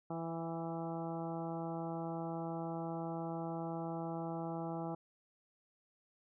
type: harmonic tone with a mistuned harmonic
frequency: 165.8 Hz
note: E3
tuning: 10 cents sharp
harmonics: 1 / 2 / 3 / 4 / 5 / 6 / 7 / 8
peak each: -42 / -43 / -48 / -46 / -45 / -54 / -54 / -55 dBFS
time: 0.1-4.95 s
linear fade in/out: 5 ms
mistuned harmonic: 5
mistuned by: -15 cents
effects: none